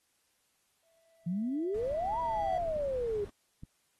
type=tone with exponential growth; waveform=triangle; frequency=659.3 Hz; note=E5; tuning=in tune; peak=-29 dBFS; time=0.83-2.58 s; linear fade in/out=2 ms; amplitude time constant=380 ms
type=exponential two-way sweep; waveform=sine; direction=up then down; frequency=164.6 to 987.8 to 397 Hz; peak=-30 dBFS; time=1.26-3.25 s; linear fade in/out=10 ms; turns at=2.2 s
type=noise; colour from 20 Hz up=brown; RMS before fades=-46 dBFS; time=1.74-3.3 s; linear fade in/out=5 ms
type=clicks; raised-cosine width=5 ms; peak=-32 / -32 dBFS; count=2; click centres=2.764 / 3.635 s
effects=white hiss -74 dBFS RMS until 3.99 s + AAC 32 kbps